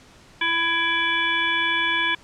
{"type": "harmonic tone with a mistuned harmonic", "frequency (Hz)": 333, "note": "E4", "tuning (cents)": 18, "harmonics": [1, 3, 5, 7, 9, 10], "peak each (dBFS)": [-35, -27, -24, -24, -32, -27], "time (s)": [0.41, 2.15], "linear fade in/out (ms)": 5, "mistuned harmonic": 10, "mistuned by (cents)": 43, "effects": ["pink hiss -50 dBFS RMS until 2.23 s", "low-pass 7000 Hz 12 dB/octave"]}